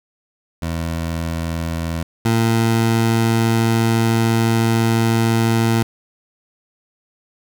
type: tone pair in turn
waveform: 20% pulse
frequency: 82.6 / 113.99 Hz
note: E2 / A#2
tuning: +4 / -38 cents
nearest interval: tritone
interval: 558 cents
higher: second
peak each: -16 / -9 dBFS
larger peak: second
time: 0.62-2.03 / 2.25-5.83 s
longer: second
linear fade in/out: 5 ms
effects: none